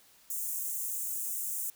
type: high-pass noise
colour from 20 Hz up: white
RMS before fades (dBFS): -35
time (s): 0.3-1.7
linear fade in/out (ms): 2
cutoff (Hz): 6700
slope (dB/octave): 48
effects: white hiss -61 dBFS RMS until 1.75 s